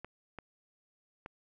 clicks, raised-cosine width 0.5 ms, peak -28 dBFS, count 3, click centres 0.046 / 0.387 / 1.261 s, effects none

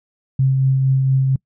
sine tone with tremolo, 133.3 Hz, C3, 33 cents sharp, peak -11 dBFS, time 0.39-1.36 s, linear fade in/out 5 ms, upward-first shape triangle, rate 4.3 Hz, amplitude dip 30%, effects noise-tail reverb RT60 0.1 s tail -25 dB re dry

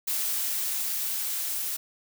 blue noise with level ramp, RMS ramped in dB -28 to -31 dBFS, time 0.07-1.77 s, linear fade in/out 10 ms, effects none

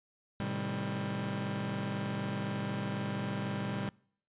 sawtooth chord, A half-diminished seventh, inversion none, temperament just, 110 / 132 / 158.4 / 198 Hz, A2 / C3 / Eb3 / G3, 0 / +16 / +31 / +18 cents, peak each -36 / -35 / -38 / -32 dBFS, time 0.4-3.89 s, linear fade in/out 0 ms, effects noise-tail reverb RT60 0.6 s tail -26 dB re dry + resampled to 8000 Hz

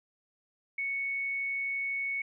sine tone, 2217 Hz, C#7, in tune, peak -30 dBFS, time 0.78-2.22 s, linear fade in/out 5 ms, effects none

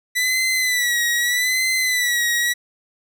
sawtooth tone with vibrato, 1975.5 Hz, B6, in tune, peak -14 dBFS, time 0.15-2.54 s, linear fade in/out 20 ms, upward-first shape sine, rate 0.81 Hz, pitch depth 70 cents each way, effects none

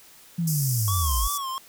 sine linear sweep, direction down, 174.61 to 45.09 Hz, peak -22 dBFS, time 0.38-1.28 s, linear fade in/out 10 ms
white band-pass noise, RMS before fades -30 dBFS, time 0.47-1.38 s, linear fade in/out 5 ms, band 4900 to 16000 Hz, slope 96 dB/octave
square tone with vibrato, 1100 Hz, C#6, 14 cents flat, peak -29 dBFS, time 0.88-1.58 s, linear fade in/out 0 ms, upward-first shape sine, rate 2.8 Hz, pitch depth 88 cents each way
effects white hiss -51 dBFS RMS until 1.68 s

